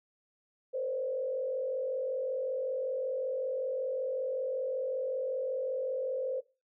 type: tone with frequency modulation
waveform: sine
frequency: 522 Hz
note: C5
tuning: 4 cents flat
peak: -31 dBFS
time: 0.73-6.41 s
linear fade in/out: 20 ms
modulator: 45.3 Hz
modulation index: 0.85
effects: noise-tail reverb RT60 0.3 s tail -21 dB re dry